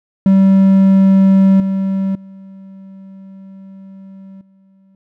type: tone with level steps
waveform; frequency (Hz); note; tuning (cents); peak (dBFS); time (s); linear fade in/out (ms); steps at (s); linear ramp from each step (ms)
triangle; 192.9; G3; -28; -4 / -12 / -31 / -45; 0.26-4.95; 2; 1.6 / 2.15 / 4.41; 2
effects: none